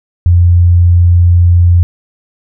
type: tone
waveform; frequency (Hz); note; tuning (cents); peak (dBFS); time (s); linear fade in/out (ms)
sine; 87.31; F2; 0; -3; 0.26-1.83; 0
effects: none